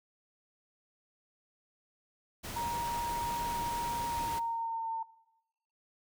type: noise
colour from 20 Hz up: pink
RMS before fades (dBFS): -41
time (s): 2.43-4.4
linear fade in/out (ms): 20
type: tone with pitch glide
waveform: sine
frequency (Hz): 942 to 903.6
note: A#5 to A5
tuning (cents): +18 to +46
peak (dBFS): -32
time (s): 2.56-5.03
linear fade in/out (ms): 5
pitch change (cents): -72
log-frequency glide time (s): 4.03-4.91
effects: noise-tail reverb RT60 0.9 s tail -19 dB re dry